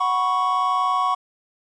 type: chord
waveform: triangle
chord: F# suspended fourth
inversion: none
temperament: equal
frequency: 740 / 987.8 / 1108.7 Hz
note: F#5 / B5 / C#6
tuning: 0 / 0 / 0 cents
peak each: -23 / -24 / -18 dBFS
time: 0-1.15 s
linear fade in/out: 10 ms
effects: resampled to 22050 Hz + 9-bit